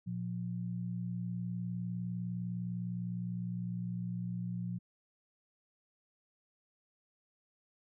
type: tone pair together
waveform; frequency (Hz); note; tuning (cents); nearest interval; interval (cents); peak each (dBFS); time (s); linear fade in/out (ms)
sine; 117.92 / 177.7; A#2 / F3; +20 / +30; perfect fifth; 710; -39 / -37; 0.06-4.79; 20
effects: none